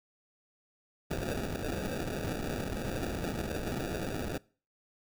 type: noise with sample-and-hold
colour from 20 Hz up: violet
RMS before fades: -35 dBFS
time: 1.1-4.38 s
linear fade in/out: 10 ms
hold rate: 1050 Hz
effects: noise-tail reverb RT60 0.4 s tail -23 dB re dry